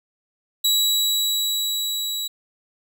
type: tone with level ramp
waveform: sawtooth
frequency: 3900 Hz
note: B7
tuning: 23 cents flat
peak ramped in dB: -13 to -22 dBFS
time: 0.64-2.28 s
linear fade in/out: 10 ms
effects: none